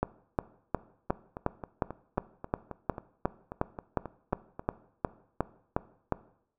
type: two click trains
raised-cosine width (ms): 1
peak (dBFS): -23 / -12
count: 14 / 18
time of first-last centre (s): 1.1-4.595 / 0.03-6.123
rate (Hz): 3.72 / 2.79
effects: noise-tail reverb RT60 0.7 s tail -18 dB re dry